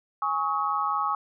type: chord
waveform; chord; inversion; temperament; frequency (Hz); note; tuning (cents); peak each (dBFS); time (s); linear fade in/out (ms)
sine; Ab suspended fourth; none; equal with one note detuned; 830.6 / 1108.7 / 1272.9; Ab5 / Db6 / Eb6; 0 / 0 / +39; -30 / -27 / -28; 0.22-1.15; 2
effects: none